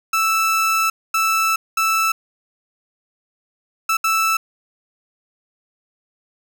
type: tone bursts at uneven times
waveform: 30% pulse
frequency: 1318.5 Hz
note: E6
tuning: in tune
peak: -13 dBFS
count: 5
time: 0.13-0.9 / 1.14-1.56 / 1.77-2.12 / 3.89-3.97 / 4.04-4.37 s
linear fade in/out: 5 ms
effects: none